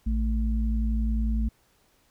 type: tone pair together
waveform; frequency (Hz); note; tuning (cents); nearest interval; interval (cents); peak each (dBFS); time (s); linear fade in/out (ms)
sine; 55.52 / 221.9; A1 / A3; +16 / +15; 2 octaves; 2399; -23 / -30; 0.06-1.49; 10
effects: pink hiss -65 dBFS RMS until 2.1 s